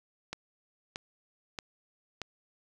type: click train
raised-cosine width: 0.2 ms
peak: -19 dBFS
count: 4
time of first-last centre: 0.33-2.217 s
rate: 1.59 Hz
effects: none